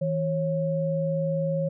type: tone pair together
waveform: sine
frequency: 161.9 / 546.9 Hz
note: E3 / C#5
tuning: -31 / -23 cents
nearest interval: octave + major sixth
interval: 2108 cents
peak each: -26 dBFS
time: 0.01-1.69 s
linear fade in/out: 10 ms
effects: none